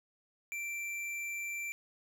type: tone with tanh clipping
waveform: triangle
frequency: 2349 Hz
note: D7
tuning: in tune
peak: -38 dBFS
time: 0.52-1.72 s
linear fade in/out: 0 ms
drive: 18 dB
effects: none